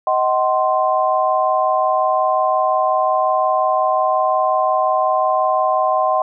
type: chord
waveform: sine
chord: C diminished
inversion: first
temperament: just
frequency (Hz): 627.9 / 753.5 / 1046.5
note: Eb5 / Gb5 / C6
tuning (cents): +16 / +31 / 0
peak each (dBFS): -18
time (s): 0.07-6.22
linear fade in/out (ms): 2
effects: none